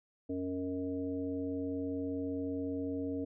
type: harmonic tone with a mistuned harmonic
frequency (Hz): 92.5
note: F#2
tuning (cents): 0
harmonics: 1 / 3 / 5 / 7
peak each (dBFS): -45 / -35 / -40 / -47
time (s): 0.29-3.25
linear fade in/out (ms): 10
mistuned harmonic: 7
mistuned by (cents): -39
effects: none